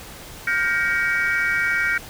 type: chord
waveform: sine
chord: G half-diminished seventh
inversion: third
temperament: just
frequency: 1411.2 / 1568 / 1881.6 / 2258 Hz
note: F6 / G6 / Bb6 / Db7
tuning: +18 / 0 / +16 / +31 cents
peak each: -23 dBFS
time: 0.47-1.98 s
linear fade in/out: 5 ms
effects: tanh soft clip ceiling -12 dBFS + pink hiss -39 dBFS RMS until 2.09 s